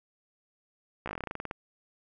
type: slowing click train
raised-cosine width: 0.5 ms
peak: -20 dBFS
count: 15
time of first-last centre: 1.06-1.511 s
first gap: 15 ms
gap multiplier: 1.11
effects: none